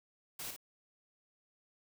white noise with echo, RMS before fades -43 dBFS, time 0.39-0.51 s, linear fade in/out 5 ms, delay 54 ms, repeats 1, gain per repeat -5 dB, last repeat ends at 0.564 s, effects none

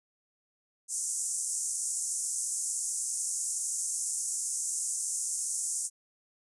white band-pass noise, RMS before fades -33 dBFS, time 0.88-5.9 s, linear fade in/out 50 ms, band 6300 to 9800 Hz, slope 48 dB/octave, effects resampled to 24000 Hz

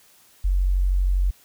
sine tone, 46.25 Hz, F#1, in tune, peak -17 dBFS, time 0.44-1.31 s, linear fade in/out 10 ms, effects white hiss -55 dBFS RMS until 1.44 s

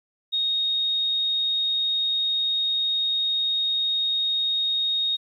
sine tone, 3729 Hz, A#7, in tune, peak -21 dBFS, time 0.32-5.17 s, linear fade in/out 20 ms, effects 10-bit

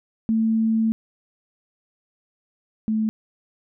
sine tone pair in turn, 222.9 / 218.3 Hz, A3 / A3, +23 / -13 cents, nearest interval unison, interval 36 cents, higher first, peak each -17 / -19 dBFS, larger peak first, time 0.29-0.92 / 2.88-3.09 s, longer first, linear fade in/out 0 ms, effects none

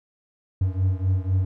triangle beating tone pair, 92.5 / 96.5 Hz, F#2 / G2, 0 / -27 cents, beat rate 4 Hz, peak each -20 / -22 dBFS, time 0.61-1.45 s, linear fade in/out 5 ms, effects none

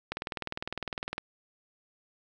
click train, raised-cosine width 0.3 ms, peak -17 dBFS, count 22, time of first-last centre 0.12-1.181 s, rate 19.8 Hz, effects none

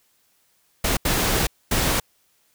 pink noise bursts at uneven times, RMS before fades -21 dBFS, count 3, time 0.84-0.97 / 1.05-1.47 / 1.71-2 s, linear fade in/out 5 ms, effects white hiss -64 dBFS RMS until 2.54 s

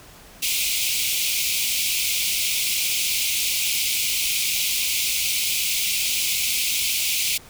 pink high-pass noise, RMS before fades -23 dBFS, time 0.42-7.38 s, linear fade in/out 10 ms, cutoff 2200 Hz, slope 96 dB/octave, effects pink hiss -46 dBFS RMS until 7.49 s

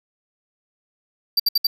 square tone bursts, 4679 Hz, D8, 7 cents flat, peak -15 dBFS, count 4, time 1.37-1.67 s, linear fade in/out 5 ms, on 27 ms, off 64 ms, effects 8-bit

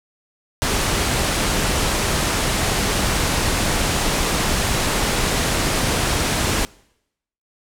pink low-pass noise, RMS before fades -20 dBFS, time 0.62-6.65 s, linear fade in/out 0 ms, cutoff 11000 Hz, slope 24 dB/octave, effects noise-tail reverb RT60 0.8 s tail -24 dB re dry

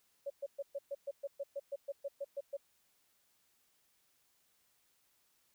sine tone bursts, 560 Hz, C#5, 18 cents sharp, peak -36 dBFS, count 15, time 0.26-2.57 s, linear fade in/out 10 ms, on 42 ms, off 120 ms, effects white hiss -74 dBFS RMS until 5.54 s

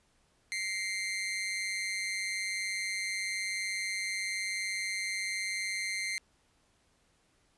sawtooth tone with amplitude modulation, 2093 Hz, C7, in tune, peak -26 dBFS, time 0.52-6.18 s, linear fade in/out 0 ms, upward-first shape sine, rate 196 Hz, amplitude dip 65%, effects pink hiss -70 dBFS RMS until 7.57 s + resampled to 24000 Hz

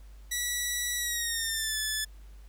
10% pulse tone with pitch glide, 1947 to 1734.6 Hz, B6 to A6, -25 to -25 cents, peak -20 dBFS, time 0.31-2.05 s, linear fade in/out 10 ms, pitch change -200 cents, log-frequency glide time 0.96-1.78 s, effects added 50 Hz sine -46 dBFS peak until 2.48 s + pink hiss -63 dBFS RMS until 2.48 s

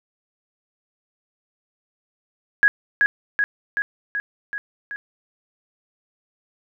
sine tone with echo, 1661.2 Hz, G#6, in tune, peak -10 dBFS, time 2.63-2.68 s, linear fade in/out 0 ms, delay 380 ms, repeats 6, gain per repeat -3 dB, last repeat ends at 4.96 s, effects none

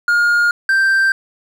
triangle tone pair in turn, 1421 / 1569.2 Hz, F6 / G6, +30 / +1 cents, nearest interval major second, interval 171 cents, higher second, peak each -9 dBFS, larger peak neither, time 0.08-0.51 / 0.69-1.12 s, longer neither, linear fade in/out 2 ms, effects none

